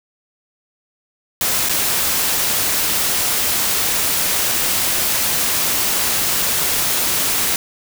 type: noise with dropouts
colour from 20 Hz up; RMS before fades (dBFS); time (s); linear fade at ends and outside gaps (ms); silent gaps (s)
white; -18; 1.41-7.56; 1; 1.688-1.694
effects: none